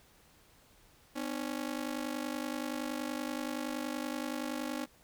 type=ring-modulated tone; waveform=sawtooth; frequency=277.2 Hz; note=C#4; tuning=in tune; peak=-28 dBFS; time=1.15-4.86 s; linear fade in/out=20 ms; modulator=25.3 Hz; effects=pink hiss -63 dBFS RMS until 5.03 s